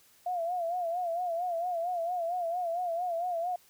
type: tone with vibrato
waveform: sine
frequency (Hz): 695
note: F5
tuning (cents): -9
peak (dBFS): -29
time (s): 0.26-3.56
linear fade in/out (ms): 5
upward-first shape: sine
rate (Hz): 4.4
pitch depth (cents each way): 88
effects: white hiss -62 dBFS RMS until 3.69 s